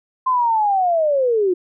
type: linear sweep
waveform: sine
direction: down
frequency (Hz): 1046.5 to 347.3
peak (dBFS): -14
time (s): 0.26-1.54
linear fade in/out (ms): 10
effects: none